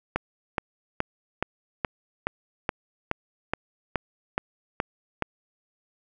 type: click train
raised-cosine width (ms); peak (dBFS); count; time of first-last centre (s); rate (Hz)
0.5; -9; 13; 0.16-5.223; 2.37
effects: none